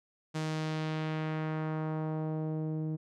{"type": "tone with low-pass filter sweep", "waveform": "sawtooth", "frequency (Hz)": 156.6, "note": "D#3", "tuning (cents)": 11, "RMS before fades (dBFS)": -34, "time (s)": [0.34, 2.97], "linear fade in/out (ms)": 20, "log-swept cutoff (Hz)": [7400, 320], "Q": 1, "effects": []}